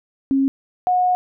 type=tone pair in turn; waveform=sine; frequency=271.1 / 727.5 Hz; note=C#4 / F#5; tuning=-38 / -29 cents; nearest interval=octave + perfect fourth; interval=1709 cents; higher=second; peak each=-14 dBFS; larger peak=neither; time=0.31-0.48 / 0.87-1.15 s; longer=second; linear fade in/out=0 ms; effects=none